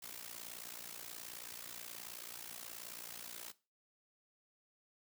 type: noise with amplitude modulation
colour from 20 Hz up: white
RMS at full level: -45 dBFS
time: 0.02-3.52 s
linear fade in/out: 10 ms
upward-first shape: sine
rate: 58.7 Hz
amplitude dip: 85%
effects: noise-tail reverb RT60 0.3 s tail -18 dB re dry + high-pass 100 Hz 12 dB/octave